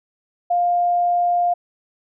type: tone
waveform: sine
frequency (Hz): 703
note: F5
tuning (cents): +11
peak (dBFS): -15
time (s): 0.5-1.54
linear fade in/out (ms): 10
effects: none